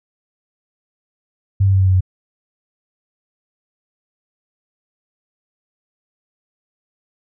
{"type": "tone with pitch steps", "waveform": "sine", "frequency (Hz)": [98, 96.87, 95.76, 94.66, 93.57, 92.5], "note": ["G2", "G2", "G2", "F#2", "F#2", "F#2"], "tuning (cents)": [0, -20, -40, 40, 20, 0], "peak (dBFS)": -10, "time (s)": [1.6, 2.008], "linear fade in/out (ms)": 10, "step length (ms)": 68, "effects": []}